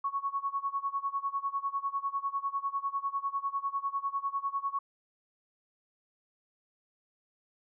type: tone with tremolo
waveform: sine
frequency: 1108.7 Hz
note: C#6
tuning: in tune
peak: -27 dBFS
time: 0.04-4.79 s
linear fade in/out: 5 ms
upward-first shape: sine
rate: 10 Hz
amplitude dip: 90%
effects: none